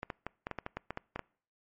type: clicks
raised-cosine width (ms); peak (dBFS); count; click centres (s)
0.5; -21; 12; 0.031 / 0.102 / 0.266 / 0.469 / 0.513 / 0.587 / 0.664 / 0.77 / 0.906 / 0.974 / 1.16 / 1.193
effects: noise-tail reverb RT60 0.5 s tail -25 dB re dry + MP3 32 kbps